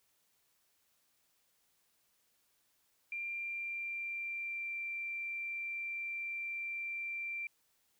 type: tone with pitch glide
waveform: sine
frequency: 2379 to 2357 Hz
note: D7 to D7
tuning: +22 to +6 cents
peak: -37 dBFS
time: 3.12-7.47 s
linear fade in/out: 2 ms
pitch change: -16 cents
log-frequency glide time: 3.33-4.78 s
effects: white hiss -75 dBFS RMS until 7.99 s